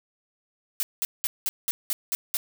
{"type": "noise bursts", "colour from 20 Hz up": "blue", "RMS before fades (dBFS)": -26, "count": 8, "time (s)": [0.8, 2.37], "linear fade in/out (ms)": 0, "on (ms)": 30, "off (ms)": 190, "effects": []}